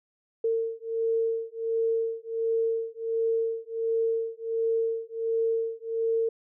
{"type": "beating tone pair", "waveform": "sine", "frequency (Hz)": [453.3, 454.7], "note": ["A#4", "A#4"], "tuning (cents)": [-48, -43], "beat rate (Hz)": 1.4, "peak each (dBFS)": [-28, -28], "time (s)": [0.44, 6.29], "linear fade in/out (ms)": 5, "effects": []}